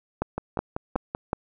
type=two click trains; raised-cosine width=1 ms; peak=-14 / -10 dBFS; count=5 / 4; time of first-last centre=0.38-1.149 / 0.22-1.331 s; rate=5.2 / 2.7 Hz; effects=none